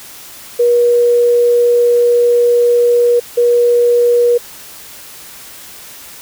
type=tone bursts at uneven times; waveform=sine; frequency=480 Hz; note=B4; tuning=49 cents flat; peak=-7 dBFS; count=2; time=0.59-3.2 / 3.37-4.38 s; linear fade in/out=10 ms; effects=white hiss -34 dBFS RMS until 6.21 s